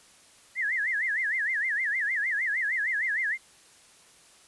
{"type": "tone with vibrato", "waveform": "sine", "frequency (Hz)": 1864.7, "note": "A#6", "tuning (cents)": 0, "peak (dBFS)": -25, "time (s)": [0.55, 3.38], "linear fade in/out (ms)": 50, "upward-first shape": "sine", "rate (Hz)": 6.5, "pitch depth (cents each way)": 220, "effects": ["white hiss -56 dBFS RMS until 4.47 s", "resampled to 24000 Hz"]}